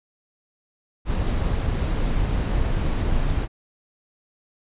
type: noise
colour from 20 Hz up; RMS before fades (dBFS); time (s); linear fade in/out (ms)
brown; -22; 1.05-3.48; 50
effects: resampled to 8000 Hz